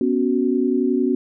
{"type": "chord", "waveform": "sine", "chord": "B suspended second", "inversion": "none", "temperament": "just", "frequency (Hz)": [246.9, 277.8, 370.4], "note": ["B3", "C#4", "F#4"], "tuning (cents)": [0, 4, 2], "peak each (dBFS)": [-20, -21, -21], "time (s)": [0.01, 1.15], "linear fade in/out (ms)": 2, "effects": []}